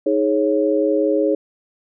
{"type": "tone cluster", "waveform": "sine", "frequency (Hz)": [313.6, 418.6, 550], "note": ["D#4", "G#4", "C#5"], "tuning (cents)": [14, 14, -14], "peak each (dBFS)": -19, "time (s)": [0.06, 1.35], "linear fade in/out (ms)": 5, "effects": []}